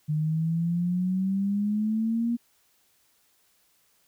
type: exponential sweep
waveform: sine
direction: up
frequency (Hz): 150.7 to 238.5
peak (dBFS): -23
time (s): 0.08-2.37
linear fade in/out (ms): 20
effects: white hiss -66 dBFS RMS until 4.07 s